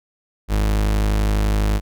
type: tone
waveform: 40% pulse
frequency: 51.91 Hz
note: G#1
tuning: in tune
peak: -15 dBFS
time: 0.48-1.81 s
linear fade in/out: 50 ms
effects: none